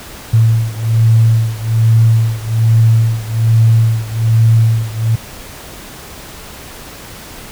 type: beating tone pair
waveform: sine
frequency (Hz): 112.4 / 113.6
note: A2 / A#2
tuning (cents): +37 / -44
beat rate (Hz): 1.2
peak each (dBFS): -10 / -12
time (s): 0.33-5.16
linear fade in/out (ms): 10
effects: pink hiss -32 dBFS RMS until 7.51 s